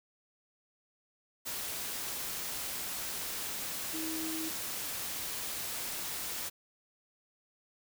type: tone in noise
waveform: sine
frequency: 319.7 Hz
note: D#4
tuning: 47 cents sharp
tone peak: -37 dBFS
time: 3.93-4.5 s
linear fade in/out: 20 ms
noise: white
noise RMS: -38 dBFS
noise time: 1.45-6.5 s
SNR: -2 dB
effects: none